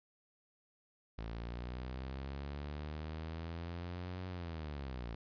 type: linear two-way sweep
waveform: sawtooth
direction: up then down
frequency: 55 to 92.5 to 55 Hz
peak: -37 dBFS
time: 1.18-5.15 s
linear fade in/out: 5 ms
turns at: 4.28 s
effects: resampled to 11025 Hz + 13-bit